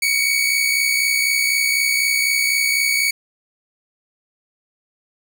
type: tone pair together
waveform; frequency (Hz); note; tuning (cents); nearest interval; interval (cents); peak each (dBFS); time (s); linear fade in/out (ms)
sawtooth; 2231 / 2295; C#7 / D7; +11 / -40; unison; 49; -14 / -18; 0.02-3.11; 5
effects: none